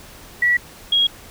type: tone pair in turn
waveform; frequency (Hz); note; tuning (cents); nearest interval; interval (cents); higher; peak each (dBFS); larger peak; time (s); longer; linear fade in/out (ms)
sine; 1941 / 3291; B6 / G#7; -31 / -16; major sixth; 915; second; -13; neither; 0.42-0.57 / 0.92-1.07; neither; 5
effects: pink hiss -42 dBFS RMS until 1.3 s